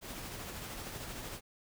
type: noise with tremolo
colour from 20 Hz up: pink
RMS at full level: -42 dBFS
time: 0.01-1.41 s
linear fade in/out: 50 ms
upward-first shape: triangle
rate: 13 Hz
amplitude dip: 35%
effects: none